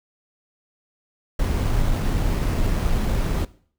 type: noise with sample-and-hold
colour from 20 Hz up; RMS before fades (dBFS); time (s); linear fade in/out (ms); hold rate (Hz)
brown; -21; 1.39-3.45; 5; 7350
effects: noise-tail reverb RT60 0.5 s tail -19 dB re dry